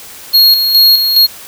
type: tone with tremolo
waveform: square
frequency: 4287 Hz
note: C8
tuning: 41 cents sharp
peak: -4 dBFS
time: 0.33-1.27 s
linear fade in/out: 20 ms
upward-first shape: square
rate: 2.4 Hz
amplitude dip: 50%
effects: white hiss -32 dBFS RMS until 1.47 s